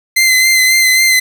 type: tone with vibrato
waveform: sawtooth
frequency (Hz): 2062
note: C7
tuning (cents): -26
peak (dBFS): -4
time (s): 0.16-1.2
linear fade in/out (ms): 10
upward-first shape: sine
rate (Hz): 3.7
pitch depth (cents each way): 25
effects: 7-bit